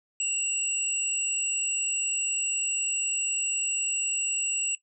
sine tone pair together, 2764 / 7784 Hz, F7 / B8, -19 / -26 cents, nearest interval octave + tritone, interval 1793 cents, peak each -30 / -27 dBFS, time 0.2-4.75 s, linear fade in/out 2 ms, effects noise-tail reverb RT60 0.1 s tail -18 dB re dry

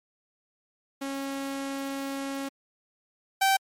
sawtooth tone pair in turn, 274.2 / 775.6 Hz, C#4 / G5, -19 / -19 cents, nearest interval octave + tritone, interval 1800 cents, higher second, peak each -27 / -16 dBFS, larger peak second, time 1.01-2.49 / 3.41-3.57 s, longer first, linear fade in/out 10 ms, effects MP3 64 kbps

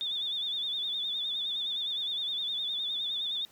sine tone with vibrato, 3558 Hz, A7, 19 cents sharp, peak -30 dBFS, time 0.01-3.45 s, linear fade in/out 0 ms, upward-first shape sine, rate 9.7 Hz, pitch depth 74 cents each way, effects pink hiss -59 dBFS RMS until 3.51 s + high-pass 150 Hz 12 dB/octave

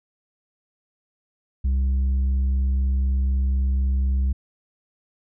sine tone with tanh clipping, 66 Hz, C2, 16 cents sharp, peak -19 dBFS, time 1.64-4.33 s, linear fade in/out 10 ms, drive 4 dB, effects none

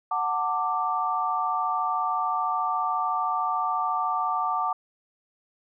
sine chord, D major, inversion first, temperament equal with one note detuned, 740 / 893.8 / 1174.7 Hz, F#5 / A5 / D6, 0 / +27 / 0 cents, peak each -29 / -29 / -26 dBFS, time 0.11-4.73 s, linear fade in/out 5 ms, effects none

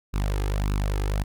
sawtooth tone with flanger, 50.1 Hz, G1, 38 cents sharp, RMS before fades -25 dBFS, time 0.13-1.24 s, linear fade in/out 20 ms, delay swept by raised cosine 0.75 to 2.45 ms, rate 1.7 Hz, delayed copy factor +0.65, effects none

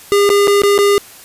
square tone with dropouts, 404.7 Hz, G#4, 45 cents flat, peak -9 dBFS, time 0.12-0.98 s, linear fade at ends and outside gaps 0 ms, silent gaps 0.292-0.301 / 0.473-0.479 / 0.619-0.635 / 0.779-0.788 s, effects white hiss -38 dBFS RMS until 1.24 s + resampled to 32000 Hz

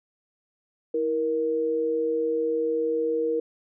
sine tone pair together, 323.6 / 470.4 Hz, E4 / A#4, -32 / +16 cents, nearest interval tritone, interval 648 cents, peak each -30 / -23 dBFS, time 0.94-3.4 s, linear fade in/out 5 ms, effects none

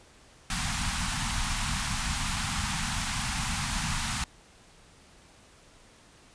pink band-stop noise, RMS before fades -30 dBFS, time 0.5-4.24 s, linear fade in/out 2 ms, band 240 to 780 Hz, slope 48 dB/octave, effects pink hiss -56 dBFS RMS until 6.34 s + resampled to 22050 Hz

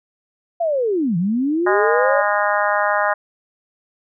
sine linear two-way sweep, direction down then up, 698.5 to 162 to 585 Hz, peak -16 dBFS, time 0.6-2.22 s, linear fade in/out 10 ms, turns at 1.17 s
harmonic tone, 205.6 Hz, G#3, 17 cents flat, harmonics 3 / 4 / 5 / 6 / 7 / 8 / 9, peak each -21 / -22 / -23 / -24 / -24 / -25 / -26 dBFS, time 1.66-3.14 s, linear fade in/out 10 ms
effects none

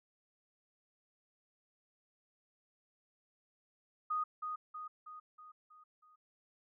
sine tone with echo, 1241 Hz, D#6, 5 cents flat, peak -32 dBFS, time 4.1-4.24 s, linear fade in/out 10 ms, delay 320 ms, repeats 6, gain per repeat -5 dB, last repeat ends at 6.16 s, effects none

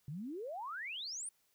sine exponential sweep, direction up, 133.2 to 9710 Hz, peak -40 dBFS, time 0.08-1.29 s, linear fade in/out 2 ms, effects white hiss -75 dBFS RMS until 1.54 s

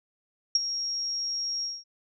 sine tone with ADSR envelope, 5588 Hz, F8, in tune, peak -16 dBFS, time 0.55-1.84 s, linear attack 4 ms, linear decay 24 ms, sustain -12 dB, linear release 210 ms, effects none

